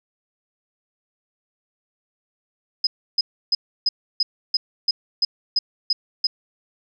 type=tone bursts; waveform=sine; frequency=5040 Hz; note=D#8; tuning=21 cents sharp; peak=-15 dBFS; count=11; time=2.84-6.27 s; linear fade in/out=5 ms; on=30 ms; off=310 ms; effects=none